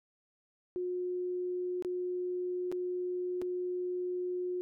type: tone with dropouts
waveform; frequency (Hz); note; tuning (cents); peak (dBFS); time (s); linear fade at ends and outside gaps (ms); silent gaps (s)
sine; 360.6; F#4; -45; -32; 0.76-4.61; 0; 1.824-1.848 / 2.716-2.724 / 3.416-3.421
effects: none